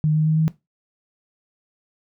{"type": "tone with pitch steps", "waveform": "sine", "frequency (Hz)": [153.5, 155.19, 156.91, 158.64], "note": ["D#3", "D#3", "D#3", "D#3"], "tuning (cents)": [-23, -4, 15, 34], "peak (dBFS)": -15, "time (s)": [0.04, 0.48], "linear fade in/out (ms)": 0, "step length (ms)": 110, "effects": ["noise-tail reverb RT60 0.2 s tail -17 dB re dry"]}